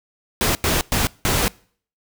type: noise bursts at uneven times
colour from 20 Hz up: pink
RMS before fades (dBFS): -19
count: 4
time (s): 0.41-0.55 / 0.64-0.81 / 0.92-1.07 / 1.25-1.48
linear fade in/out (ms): 0
effects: noise-tail reverb RT60 0.5 s tail -24 dB re dry